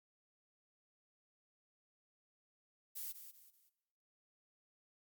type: noise with echo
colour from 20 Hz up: violet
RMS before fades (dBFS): -44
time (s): 2.95-3.13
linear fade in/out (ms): 20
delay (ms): 190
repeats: 3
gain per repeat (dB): -9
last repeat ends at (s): 3.7
effects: noise-tail reverb RT60 0.9 s tail -17 dB re dry + Opus 48 kbps